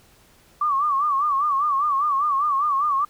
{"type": "tone with vibrato", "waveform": "sine", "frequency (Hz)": 1146, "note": "D6", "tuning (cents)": -43, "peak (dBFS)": -18, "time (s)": [0.61, 3.05], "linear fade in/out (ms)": 5, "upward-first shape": "sine", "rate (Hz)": 5, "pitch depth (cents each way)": 110, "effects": ["pink hiss -55 dBFS RMS until 3.09 s"]}